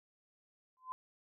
sine tone with exponential growth, 1026 Hz, C6, 34 cents flat, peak -35 dBFS, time 0.77-0.92 s, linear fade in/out 0 ms, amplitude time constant 31 ms, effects none

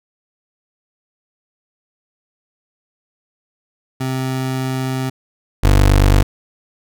25% pulse tone pair in turn, 130.81 / 49 Hz, C3 / G1, 0 / 0 cents, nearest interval octave + perfect fourth, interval 1700 cents, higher first, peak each -15 / -5 dBFS, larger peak second, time 4-5.1 / 5.63-6.23 s, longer first, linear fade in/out 10 ms, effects none

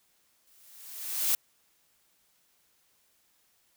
blue noise with exponential growth, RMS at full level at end -24 dBFS, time 0.47-1.35 s, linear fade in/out 2 ms, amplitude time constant 190 ms, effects white hiss -69 dBFS RMS until 3.76 s

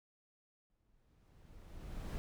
brown noise with exponential growth, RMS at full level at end -39 dBFS, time 0.7-2.18 s, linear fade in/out 0 ms, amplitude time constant 320 ms, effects none

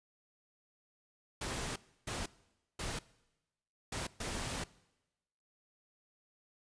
pink noise bursts at uneven times, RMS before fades -39 dBFS, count 5, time 1.41-1.76 / 2.07-2.26 / 2.79-2.99 / 3.92-4.07 / 4.2-4.64 s, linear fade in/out 5 ms, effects noise-tail reverb RT60 1.0 s tail -21 dB re dry + resampled to 22050 Hz

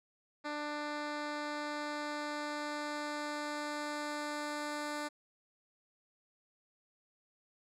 10% pulse tone with low-pass filter sweep, 296.5 Hz, D4, 17 cents sharp, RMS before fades -39 dBFS, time 0.44-5.09 s, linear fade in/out 20 ms, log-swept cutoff 4500 to 9800 Hz, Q 0.78, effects none

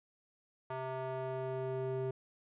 square tone with band-pass filter sweep, 130.81 Hz, C3, in tune, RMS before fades -38 dBFS, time 0.7-2.11 s, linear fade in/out 5 ms, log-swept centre 860 to 370 Hz, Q 1.6, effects resampled to 8000 Hz

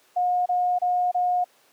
sine tone bursts, 719 Hz, F#5, 50 cents flat, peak -19 dBFS, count 4, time 0.16-1.444 s, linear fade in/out 10 ms, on 300 ms, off 28 ms, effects pink hiss -59 dBFS RMS until 1.72 s + high-pass 400 Hz 12 dB/octave

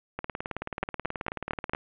two click trains, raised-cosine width 0.5 ms, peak -12 / -17 dBFS, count 5 / 30, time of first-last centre 0.83-1.735 / 0.19-1.749 s, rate 4.42 / 18.6 Hz, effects resampled to 8000 Hz + 8-bit

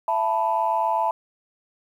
sine chord, E suspended fourth, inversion none, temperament equal with one note detuned, 667.3 / 880 / 987.8 Hz, E5 / A5 / B5, +21 / 0 / 0 cents, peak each -25 / -22 / -24 dBFS, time 0.08-1.11 s, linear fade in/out 2 ms, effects tanh soft clip ceiling -11 dBFS + 9-bit

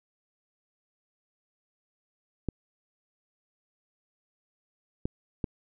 clicks, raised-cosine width 3 ms, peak -16 dBFS, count 3, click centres 2.487 / 5.055 / 5.442 s, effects none

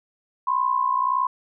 sine tone pair together, 1004.5 / 1066 Hz, B5 / C6, +29 / +32 cents, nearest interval minor second, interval 103 cents, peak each -22 dBFS, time 0.47-1.27 s, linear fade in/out 5 ms, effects none

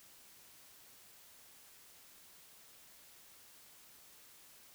silence, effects white hiss -60 dBFS RMS until 4.74 s

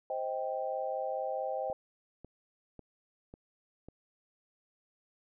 sine chord, C minor, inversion none, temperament just, 523.3 / 627.9 / 784.9 Hz, C5 / Eb5 / G5, 0 / +16 / +2 cents, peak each -36 / -37 / -37 dBFS, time 0.1-1.73 s, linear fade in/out 2 ms
click train, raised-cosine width 2 ms, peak -34 dBFS, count 5, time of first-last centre 1.7-3.886 s, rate 1.83 Hz
effects none

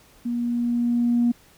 sine tone with level ramp, 238.8 Hz, A#3, 42 cents sharp, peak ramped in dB -23 to -15 dBFS, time 0.25-1.32 s, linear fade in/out 10 ms, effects tanh soft clip ceiling -12 dBFS + pink hiss -54 dBFS RMS until 1.57 s

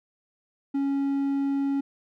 triangle tone, 277.2 Hz, C#4, in tune, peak -21 dBFS, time 0.74-1.81 s, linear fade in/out 10 ms, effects none

